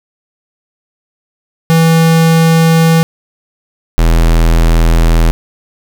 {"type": "tone pair in turn", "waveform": "square", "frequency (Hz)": [163.6, 41.28], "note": ["E3", "E1"], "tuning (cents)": [-13, 3], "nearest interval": "2 octaves", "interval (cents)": 2384, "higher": "first", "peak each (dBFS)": -6, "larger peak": "neither", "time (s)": [[1.7, 3.03], [3.98, 5.31]], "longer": "neither", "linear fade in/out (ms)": 0, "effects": []}